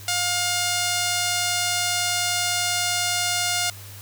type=tone; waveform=5% pulse; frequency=710 Hz; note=F5; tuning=28 cents sharp; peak=-10 dBFS; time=0.08-3.7 s; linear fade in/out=2 ms; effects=added 100 Hz sine -40 dBFS peak until 4.01 s + white hiss -43 dBFS RMS until 4.01 s